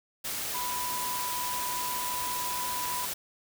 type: tone in noise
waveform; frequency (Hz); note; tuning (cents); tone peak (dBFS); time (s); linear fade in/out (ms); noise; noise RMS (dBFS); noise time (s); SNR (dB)
sine; 987.8; B5; 0; -33; 0.54-3.06; 10; white; -34; 0.24-3.14; -2
effects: none